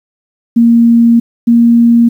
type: tone pair in turn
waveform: sine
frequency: 233.2 / 234.4 Hz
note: A#3 / A#3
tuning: +1 / +10 cents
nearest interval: unison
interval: 9 cents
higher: second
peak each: -3 dBFS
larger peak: neither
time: 0.56-1.2 / 1.47-2.09 s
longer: first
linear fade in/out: 10 ms
effects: 7-bit